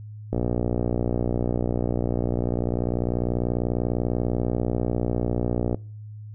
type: click train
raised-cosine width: 2 ms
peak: -11 dBFS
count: 327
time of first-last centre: 0.33-5.745 s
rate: 60.2 Hz
effects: noise-tail reverb RT60 0.5 s tail -26 dB re dry + added 106 Hz sine -36 dBFS peak until 6.34 s